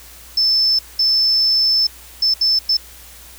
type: tone bursts at uneven times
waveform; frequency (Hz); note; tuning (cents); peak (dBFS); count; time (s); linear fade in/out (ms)
sine; 5274; E8; 0; -12; 5; 0.37-0.79 / 0.99-1.87 / 2.22-2.34 / 2.41-2.59 / 2.69-2.77; 5
effects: added 60 Hz sine -44 dBFS peak until 3.38 s + white hiss -41 dBFS RMS until 3.38 s